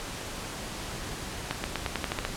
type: accelerating click train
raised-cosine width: 0.3 ms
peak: -12 dBFS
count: 9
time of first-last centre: 1.51-2.25 s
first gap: 130 ms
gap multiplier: 0.9
effects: pink hiss -37 dBFS RMS until 2.36 s + low-pass 10000 Hz 12 dB/octave